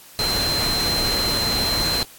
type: tone in noise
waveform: sine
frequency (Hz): 4114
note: C8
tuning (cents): -30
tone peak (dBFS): -21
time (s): 0.19-2.03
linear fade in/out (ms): 0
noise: pink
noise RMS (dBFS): -25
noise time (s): 0.19-2.03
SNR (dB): +1
effects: white hiss -45 dBFS RMS until 2.18 s + AAC 64 kbps